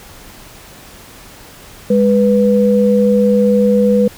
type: tone pair together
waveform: sine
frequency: 205.3 / 492.3 Hz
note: G#3 / B4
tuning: -20 / -6 cents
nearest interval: octave + minor third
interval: 1514 cents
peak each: -11 dBFS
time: 1.9-4.08 s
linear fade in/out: 5 ms
effects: pink hiss -38 dBFS RMS until 4.17 s